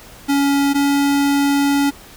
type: tone pair in turn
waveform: square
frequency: 280.6 / 281.9 Hz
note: C#4 / C#4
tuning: +21 / +29 cents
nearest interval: unison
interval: 8 cents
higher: second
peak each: -14 dBFS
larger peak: neither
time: 0.28-0.74 / 0.74-1.91 s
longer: second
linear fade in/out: 20 ms
effects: pink hiss -41 dBFS RMS until 2.16 s